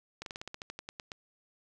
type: slowing click train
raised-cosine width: 0.2 ms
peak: -23 dBFS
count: 13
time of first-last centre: 0.22-1.118 s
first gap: 42 ms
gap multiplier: 1.1
effects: none